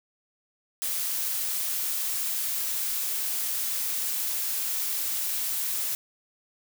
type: noise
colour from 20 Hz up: blue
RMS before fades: -29 dBFS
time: 0.82-5.95 s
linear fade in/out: 0 ms
effects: none